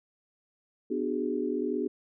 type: chord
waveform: sine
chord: G# half-diminished seventh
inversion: first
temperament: just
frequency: 249.2 / 299 / 373.8 / 415.3 Hz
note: B3 / D4 / F#4 / G#4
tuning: +16 / +31 / +18 / 0 cents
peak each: -33 dBFS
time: 0.9-1.88 s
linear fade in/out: 10 ms
effects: none